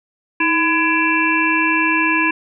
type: harmonic tone with a mistuned harmonic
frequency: 335.4 Hz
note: E4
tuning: 30 cents sharp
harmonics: 1 / 3 / 5 / 7 / 8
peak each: -20 / -20 / -20 / -20 / -20 dBFS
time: 0.4-2.31 s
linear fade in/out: 5 ms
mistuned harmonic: 1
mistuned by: -88 cents
effects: none